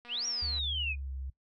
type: click train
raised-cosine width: 0.3 ms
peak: -36 dBFS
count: 130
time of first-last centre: 0.05-0.588 s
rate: 240 Hz
type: exponential two-way sweep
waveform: sine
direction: up then down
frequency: 2426 to 5790 to 2426 Hz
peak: -31 dBFS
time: 0.08-0.96 s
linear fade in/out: 50 ms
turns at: 0.26 s
type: tone with pitch glide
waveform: sine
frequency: 72 to 66.41 Hz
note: D2 to C2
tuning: -34 to +26 cents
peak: -36 dBFS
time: 0.42-1.3 s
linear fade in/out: 5 ms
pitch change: -140 cents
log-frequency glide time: 0.81-1.11 s
effects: noise-tail reverb RT60 0.1 s tail -18 dB re dry